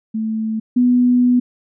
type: tone pair in turn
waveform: sine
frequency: 220 / 246.9 Hz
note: A3 / B3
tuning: 0 / 0 cents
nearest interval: major second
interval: 200 cents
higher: second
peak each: -18 / -10 dBFS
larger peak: second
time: 0.14-0.6 / 0.76-1.4 s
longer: second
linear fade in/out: 10 ms
effects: none